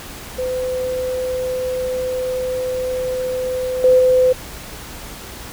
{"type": "tone with level steps", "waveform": "sine", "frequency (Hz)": 509, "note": "C5", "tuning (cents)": -48, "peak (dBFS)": [-19, -8, -10], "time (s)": [0.38, 4.33], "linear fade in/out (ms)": 10, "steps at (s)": [3.84, 3.99], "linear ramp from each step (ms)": 2, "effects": ["added 60 Hz sine -41 dBFS peak until 5.52 s", "pink hiss -34 dBFS RMS until 5.52 s"]}